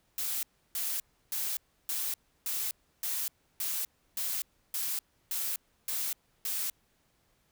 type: noise bursts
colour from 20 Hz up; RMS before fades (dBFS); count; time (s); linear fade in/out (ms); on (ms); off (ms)
blue; -33; 12; 0.18-6.7; 2; 250; 320
effects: pink hiss -71 dBFS RMS until 7.51 s